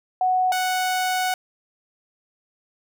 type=tone pair in turn; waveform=sine / sawtooth; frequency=740 / 740 Hz; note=F#5 / F#5; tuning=0 / 0 cents; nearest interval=unison; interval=0 cents; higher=neither; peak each=-17 dBFS; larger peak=neither; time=0.21-0.52 / 0.52-1.34 s; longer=second; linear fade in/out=2 ms; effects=none